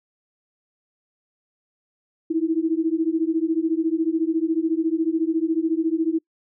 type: beating tone pair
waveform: sine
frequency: 317.3 / 331.3 Hz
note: D#4 / E4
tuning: +34 / +9 cents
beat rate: 14 Hz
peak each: -22 / -22 dBFS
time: 2.3-6.19 s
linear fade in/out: 10 ms
effects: noise-tail reverb RT60 0.1 s tail -25 dB re dry